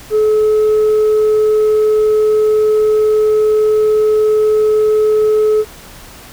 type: tone with tanh clipping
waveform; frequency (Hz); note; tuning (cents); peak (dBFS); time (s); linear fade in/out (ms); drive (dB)
sine; 429.1; A4; -43; -9; 0.1-5.65; 50; 1
effects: pink hiss -36 dBFS RMS until 6.32 s

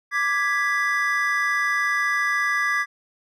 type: chord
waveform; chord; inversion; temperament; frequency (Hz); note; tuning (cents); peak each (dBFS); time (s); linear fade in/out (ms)
triangle; G# diminished; second; equal; 1174.7 / 1661.2 / 1975.5; D6 / G#6 / B6; 0 / 0 / 0; -24 / -22 / -22; 0.11-2.86; 50
effects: none

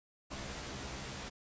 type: noise with comb filter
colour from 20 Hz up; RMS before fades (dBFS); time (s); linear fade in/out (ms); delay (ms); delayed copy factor
pink; -43; 0.3-1.3; 20; 15; +0.95
effects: resampled to 16000 Hz

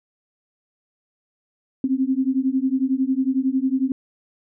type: beating tone pair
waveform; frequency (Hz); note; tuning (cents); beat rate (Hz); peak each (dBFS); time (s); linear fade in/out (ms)
sine; 258.3 / 269.3; C4 / C#4; -22 / -50; 11; -21; 1.84-3.92; 2
effects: none

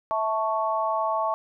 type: chord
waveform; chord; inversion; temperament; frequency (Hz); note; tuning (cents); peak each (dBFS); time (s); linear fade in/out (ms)
sine; A major; second; equal with one note detuned; 653.6 / 880 / 1108.7; E5 / A5 / C#6; -15 / 0 / 0; -27; 0.11-1.34; 0
effects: none

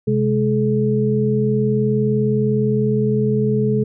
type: tone cluster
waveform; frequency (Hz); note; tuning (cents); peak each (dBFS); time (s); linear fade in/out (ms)
sine; 129.9 / 209.5 / 428.5; C3 / G#3 / A4; -12 / +15 / -46; -19; 0.07-3.84; 10
effects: none

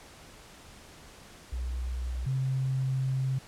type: tone pair in turn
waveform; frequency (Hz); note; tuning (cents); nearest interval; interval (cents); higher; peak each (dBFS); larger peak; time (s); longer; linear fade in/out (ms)
sine; 62.3 / 132.01; B1 / C3; +16 / +16; octave + minor second; 1300; second; -30 / -26; second; 1.52-2.26 / 2.26-3.39; second; 10
effects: pink hiss -51 dBFS RMS until 3.47 s + low-pass 10000 Hz 12 dB/octave

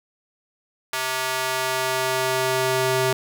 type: tone with high-pass filter sweep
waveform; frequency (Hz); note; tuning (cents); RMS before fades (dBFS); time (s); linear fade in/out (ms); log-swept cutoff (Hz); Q
square; 130; C3; -11; -23; 0.93-3.13; 2; 1100 to 310; 0.77
effects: none

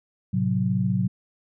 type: chord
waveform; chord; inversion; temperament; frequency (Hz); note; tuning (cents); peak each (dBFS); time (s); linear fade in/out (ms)
sine; F# diminished; first; equal; 110 / 130.81 / 185; A2 / C3 / F#3; 0 / 0 / 0; -26 / -26 / -23; 0.33-1.08; 10
effects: none

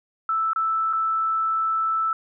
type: tone with dropouts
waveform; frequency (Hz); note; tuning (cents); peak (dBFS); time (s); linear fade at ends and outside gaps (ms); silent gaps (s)
sine; 1318.5; E6; 0; -20; 0.29-2.13; 2; 0.533-0.56 / 0.929-0.933
effects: none

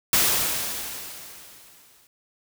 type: noise with exponential decay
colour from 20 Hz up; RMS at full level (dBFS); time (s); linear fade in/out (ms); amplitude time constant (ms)
white; -18; 0.13-2.07; 1; 420
effects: none

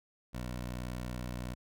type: tone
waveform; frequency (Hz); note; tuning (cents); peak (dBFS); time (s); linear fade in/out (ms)
15% pulse; 61.4; B1; -9; -31; 0.33-1.55; 20
effects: none

